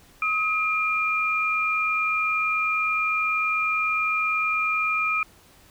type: tone pair together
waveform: sine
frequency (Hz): 1270 / 2397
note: D#6 / D7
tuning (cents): +35 / +35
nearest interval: major seventh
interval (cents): 1100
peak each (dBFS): -25 / -23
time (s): 0.22-5.23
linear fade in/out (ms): 2
effects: pink hiss -54 dBFS RMS until 5.7 s